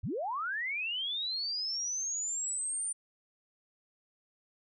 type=linear sweep; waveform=sine; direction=up; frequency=59.7 to 9170 Hz; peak=-32 dBFS; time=0.03-2.93 s; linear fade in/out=10 ms; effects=none